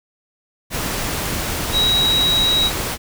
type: tone in noise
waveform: sine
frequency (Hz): 3839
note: B7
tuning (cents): -50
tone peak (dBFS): -14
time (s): 1.72-2.71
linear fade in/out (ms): 50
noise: pink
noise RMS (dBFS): -23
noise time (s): 0.7-2.98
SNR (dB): +6
effects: none